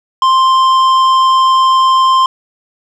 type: tone with tanh clipping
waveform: sine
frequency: 1048 Hz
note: C6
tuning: 2 cents sharp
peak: -8 dBFS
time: 0.22-2.26 s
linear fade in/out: 2 ms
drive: 10 dB
effects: none